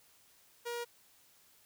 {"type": "tone", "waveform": "sawtooth", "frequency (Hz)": 475.6, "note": "A#4", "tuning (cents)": 35, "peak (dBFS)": -33, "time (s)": [0.65, 0.85], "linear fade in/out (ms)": 20, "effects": ["white hiss -65 dBFS RMS until 1.65 s"]}